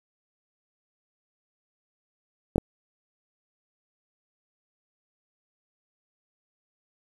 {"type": "clicks", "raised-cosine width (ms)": 2, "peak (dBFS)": -9, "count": 2, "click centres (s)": [2.559, 2.581], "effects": ["7-bit"]}